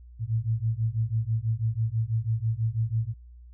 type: beating tone pair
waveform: sine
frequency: 109.4 / 115.5 Hz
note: A2 / A#2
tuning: -9 / -16 cents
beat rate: 6.1 Hz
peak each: -27 dBFS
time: 0.19-3.14 s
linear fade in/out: 50 ms
effects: added 60 Hz sine -45 dBFS peak until 3.53 s